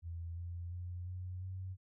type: tone with pitch steps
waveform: sine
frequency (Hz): 84.3 / 86.52 / 88.8 / 91.14 / 93.54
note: E2 / F2 / F2 / F#2 / F#2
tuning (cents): +39 / -16 / +29 / -26 / +19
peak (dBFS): -40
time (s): 0.02-1.77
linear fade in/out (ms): 50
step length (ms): 350
effects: none